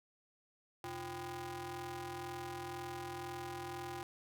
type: ring-modulated tone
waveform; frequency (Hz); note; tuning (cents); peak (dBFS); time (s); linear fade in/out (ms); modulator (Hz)
sawtooth; 220; A3; 0; -35; 0.84-4.03; 0; 571
effects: none